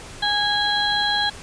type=harmonic tone with a mistuned harmonic; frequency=825 Hz; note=G#5; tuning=12 cents flat; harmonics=1 / 2 / 4 / 5; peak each=-24 / -24 / -24 / -24 dBFS; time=0.22-1.3 s; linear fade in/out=10 ms; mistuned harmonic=5; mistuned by=-29 cents; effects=pink hiss -39 dBFS RMS until 1.42 s + resampled to 22050 Hz

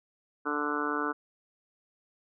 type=harmonic tone; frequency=147.4 Hz; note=D3; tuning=7 cents sharp; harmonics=2 / 3 / 4 / 5 / 6 / 7 / 8 / 9 / 10; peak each=-34 / -36 / -45 / -44 / -41 / -38 / -36 / -35 / -35 dBFS; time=0.45-1.13 s; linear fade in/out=20 ms; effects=none

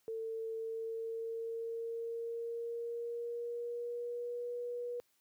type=tone with pitch glide; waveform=sine; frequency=448.6 to 483.6 Hz; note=A4 to B4; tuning=+34 to -36 cents; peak=-37 dBFS; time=0.08-5 s; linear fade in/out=0 ms; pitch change=+130 cents; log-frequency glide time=0.54-4.54 s; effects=white hiss -75 dBFS RMS until 5.2 s + high-pass 80 Hz 12 dB/octave

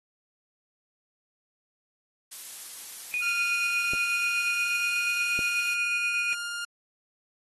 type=noise; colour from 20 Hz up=blue; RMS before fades=-39 dBFS; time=2.31-5.75 s; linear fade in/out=10 ms
type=tone with tremolo; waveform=sine; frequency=2471 Hz; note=D#7; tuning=13 cents flat; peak=-24 dBFS; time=3.14-6.33 s; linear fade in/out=0 ms; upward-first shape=sine; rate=8.3 Hz; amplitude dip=35%
type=tone with pitch glide; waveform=sawtooth; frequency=1396.9 to 1407.4 Hz; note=F6 to F6; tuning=0 to +13 cents; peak=-28 dBFS; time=3.22-6.65 s; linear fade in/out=5 ms; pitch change=+13 cents; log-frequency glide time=4.11-5.03 s
type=clicks; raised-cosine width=2 ms; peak=-25 dBFS; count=2; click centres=3.935 / 5.391 s
effects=AAC 32 kbps

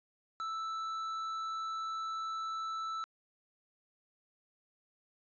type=tone with tanh clipping; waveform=sine; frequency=1318.5 Hz; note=E6; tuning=in tune; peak=-37 dBFS; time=0.4-3.04 s; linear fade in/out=0 ms; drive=8 dB; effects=resampled to 16000 Hz

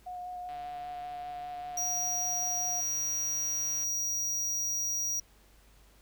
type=tone with vibrato; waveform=sine; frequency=722 Hz; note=F#5; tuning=43 cents flat; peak=-37 dBFS; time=0.06-2.81 s; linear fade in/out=10 ms; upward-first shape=square; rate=5.1 Hz; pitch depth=9 cents each way
type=click train; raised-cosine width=0.3 ms; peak=-37 dBFS; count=493; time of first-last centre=0.49-3.837 s; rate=147 Hz
type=tone; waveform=square; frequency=5750 Hz; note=F8; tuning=50 cents sharp; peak=-30 dBFS; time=1.77-5.2 s; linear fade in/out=5 ms
effects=added 50 Hz sine -59 dBFS peak until 6.01 s + pink hiss -63 dBFS RMS until 6.01 s

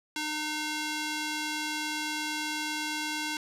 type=tone with band-pass filter; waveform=square; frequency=304.7 Hz; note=D#4; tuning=36 cents flat; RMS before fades=-33 dBFS; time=0.16-3.37 s; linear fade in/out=2 ms; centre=3900 Hz; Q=0.61; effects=none

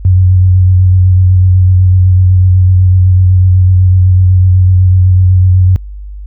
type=tone with vibrato; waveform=sine; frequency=92.1 Hz; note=F#2; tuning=7 cents flat; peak=-3 dBFS; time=0.05-5.76 s; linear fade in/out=0 ms; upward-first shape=sine; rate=8 Hz; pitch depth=26 cents each way; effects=noise-tail reverb RT60 0.1 s tail -26 dB re dry + added 50 Hz sine -22 dBFS peak until 6.26 s

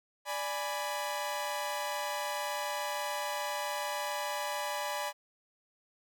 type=chord; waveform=sawtooth; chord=G# diminished; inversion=second; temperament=equal; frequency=587.3 / 830.6 / 987.8 Hz; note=D5 / G#5 / B5; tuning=0 / 0 / 0 cents; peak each=-34 dBFS; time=0.25-5.13 s; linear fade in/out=50 ms; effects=none

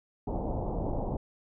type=low-pass noise; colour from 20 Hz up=pink; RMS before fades=-32 dBFS; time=0.27-1.17 s; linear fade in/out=5 ms; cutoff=890 Hz; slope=48 dB/octave; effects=none

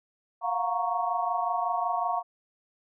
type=chord; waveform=sine; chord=Gb major seventh; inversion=third; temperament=equal with one note detuned; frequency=698.5 / 723.9 / 932.3 / 1108.7 Hz; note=F5 / Gb5 / Bb5 / Db6; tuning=0 / -38 / 0 / 0 cents; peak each=-31 dBFS; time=0.41-2.23 s; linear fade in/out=50 ms; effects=none

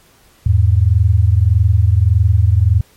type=tone pair together; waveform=sine; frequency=83.4 / 105.08 Hz; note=E2 / G#2; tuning=+21 / +21 cents; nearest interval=major third; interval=400 cents; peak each=-11 dBFS; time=0.46-2.81 s; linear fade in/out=5 ms; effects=pink hiss -50 dBFS RMS until 2.96 s + MP3 64 kbps

